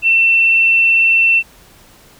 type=tone; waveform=sine; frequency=2691 Hz; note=E7; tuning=35 cents sharp; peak=-8 dBFS; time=0.02-1.43 s; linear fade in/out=50 ms; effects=pink hiss -45 dBFS RMS until 2.19 s